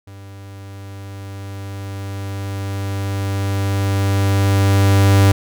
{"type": "tone with level ramp", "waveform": "45% pulse", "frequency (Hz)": 98.5, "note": "G2", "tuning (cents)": 9, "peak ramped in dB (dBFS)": [-35, -8], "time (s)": [0.07, 5.32], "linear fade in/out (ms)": 5, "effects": []}